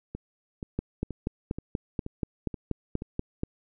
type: two click trains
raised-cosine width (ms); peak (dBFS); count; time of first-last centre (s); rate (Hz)
3; -15 / -22; 12 / 7; 0.79-3.434 / 0.15-3.021; 4.16 / 2.09
effects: none